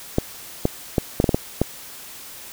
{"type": "clicks", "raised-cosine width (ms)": 2, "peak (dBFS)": -3, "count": 8, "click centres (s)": [0.184, 0.654, 0.982, 1.201, 1.242, 1.292, 1.345, 1.616], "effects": ["white hiss -39 dBFS RMS until 2.52 s"]}